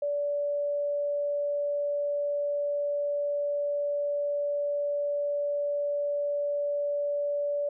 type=tone; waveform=sine; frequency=578 Hz; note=D5; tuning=28 cents flat; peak=-26 dBFS; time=0.02-7.69 s; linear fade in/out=5 ms; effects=none